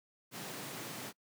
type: high-pass noise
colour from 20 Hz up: pink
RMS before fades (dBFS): -44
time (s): 0.31-1.13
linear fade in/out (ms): 50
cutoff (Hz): 120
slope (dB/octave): 48
effects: noise-tail reverb RT60 0.1 s tail -25 dB re dry